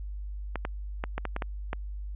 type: clicks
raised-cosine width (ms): 0.5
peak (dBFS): -16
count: 8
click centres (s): 0.557 / 0.651 / 1.039 / 1.18 / 1.253 / 1.364 / 1.422 / 1.731
effects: added 50 Hz sine -34 dBFS peak until 2.15 s + resampled to 8000 Hz